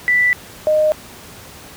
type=tone pair in turn; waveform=sine; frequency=1975.5 / 615.3 Hz; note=B6 / D#5; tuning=0 / -19 cents; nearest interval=octave + minor sixth; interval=2019 cents; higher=first; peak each=-11 dBFS; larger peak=neither; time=0.08-0.33 / 0.67-0.92 s; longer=neither; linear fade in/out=0 ms; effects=pink hiss -38 dBFS RMS until 1.76 s + high-pass 60 Hz 12 dB/octave